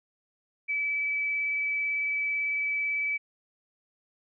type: tone with vibrato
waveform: sine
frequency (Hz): 2300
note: D7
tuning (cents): -37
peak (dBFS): -26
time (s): 0.68-3.18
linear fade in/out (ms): 20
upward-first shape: triangle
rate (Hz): 18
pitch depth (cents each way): 11
effects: none